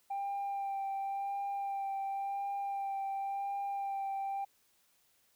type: tone with vibrato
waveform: sine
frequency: 791 Hz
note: G5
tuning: 15 cents sharp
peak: -32 dBFS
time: 0.1-4.45 s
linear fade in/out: 10 ms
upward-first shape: sine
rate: 0.93 Hz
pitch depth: 16 cents each way
effects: tanh soft clip ceiling -32 dBFS + white hiss -71 dBFS RMS until 5.35 s